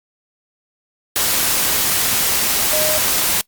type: tone in noise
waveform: sine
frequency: 616 Hz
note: D#5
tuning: 17 cents flat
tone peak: -20 dBFS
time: 2.73-2.98 s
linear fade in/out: 0 ms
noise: white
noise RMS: -17 dBFS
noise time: 1.16-3.41 s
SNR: -6 dB
effects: noise-tail reverb RT60 0.1 s tail -22 dB re dry + Opus 48 kbps